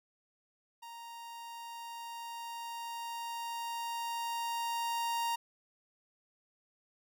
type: tone with level ramp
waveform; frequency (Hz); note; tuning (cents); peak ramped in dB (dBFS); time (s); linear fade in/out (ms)
45% pulse; 932.3; A#5; 0; -46 to -31; 0.82-5.36; 10
effects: none